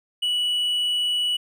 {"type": "tone", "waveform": "triangle", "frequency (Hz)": 2945, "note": "F#7", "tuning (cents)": -9, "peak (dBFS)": -19, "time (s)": [0.22, 1.37], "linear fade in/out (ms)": 10, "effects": []}